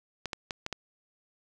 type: clicks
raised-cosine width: 0.2 ms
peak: -16 dBFS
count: 5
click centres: 0.257 / 0.332 / 0.508 / 0.664 / 0.727 s
effects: none